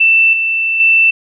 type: tone with level steps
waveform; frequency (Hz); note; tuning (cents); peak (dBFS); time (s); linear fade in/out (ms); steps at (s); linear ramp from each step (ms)
sine; 2667; E7; +20; -6 / -12 / -6; 0-1.11; 10; 0.33 / 0.8; 2
effects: none